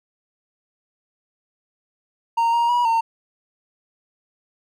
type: tone with pitch steps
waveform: triangle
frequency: 925 / 939 / 967 / 912 Hz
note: A#5 / A#5 / B5 / A#5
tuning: -14 / +12 / -37 / -38 cents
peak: -14 dBFS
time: 2.37-3.01 s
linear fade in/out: 10 ms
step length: 160 ms
effects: none